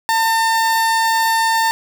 30% pulse tone, 902 Hz, A5, 43 cents sharp, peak -11 dBFS, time 0.09-1.71 s, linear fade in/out 0 ms, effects 7-bit

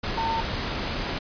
sine tone in noise, 906 Hz, A#5, 50 cents flat, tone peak -24 dBFS, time 0.17-0.41 s, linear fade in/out 10 ms, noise pink, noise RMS -29 dBFS, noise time 0.03-1.19 s, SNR +2 dB, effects resampled to 11025 Hz

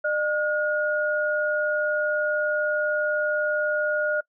sine tone pair together, 604 / 1436.6 Hz, D5 / F6, +48 / +48 cents, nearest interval octave + minor third, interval 1500 cents, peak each -24 dBFS, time 0.04-4.21 s, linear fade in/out 10 ms, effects noise-tail reverb RT60 0.1 s tail -25 dB re dry

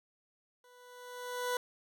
20% pulse tone with level ramp, 493.9 Hz, B4, in tune, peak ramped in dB -55 to -25 dBFS, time 0.64-1.57 s, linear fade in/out 2 ms, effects none

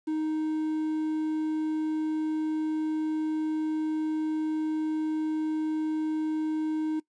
triangle tone with quantisation, 311.7 Hz, D#4, 3 cents sharp, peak -24 dBFS, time 0.07-7 s, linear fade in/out 10 ms, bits 9, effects noise-tail reverb RT60 0.1 s tail -20 dB re dry + resampled to 22050 Hz

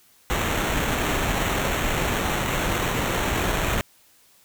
pink noise with sample-and-hold, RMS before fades -24 dBFS, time 0.3-3.81 s, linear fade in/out 0 ms, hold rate 4900 Hz, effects white hiss -57 dBFS RMS until 4.44 s

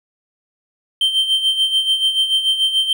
triangle tone with tremolo, 3128 Hz, G7, 4 cents flat, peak -10 dBFS, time 1.01-2.93 s, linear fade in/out 2 ms, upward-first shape sine, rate 6.9 Hz, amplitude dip 65%, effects none

